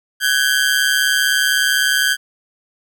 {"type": "ring-modulated tone", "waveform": "sawtooth", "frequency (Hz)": 1588, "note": "G6", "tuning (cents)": 22, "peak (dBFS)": -7, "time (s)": [0.2, 2.17], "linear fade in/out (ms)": 50, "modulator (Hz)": 69.9, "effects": []}